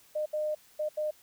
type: tone bursts at uneven times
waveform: sine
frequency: 609 Hz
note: D#5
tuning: 37 cents flat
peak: -28 dBFS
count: 4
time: 0.15-0.26 / 0.33-0.55 / 0.79-0.89 / 0.97-1.11 s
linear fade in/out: 10 ms
effects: white hiss -60 dBFS RMS until 1.22 s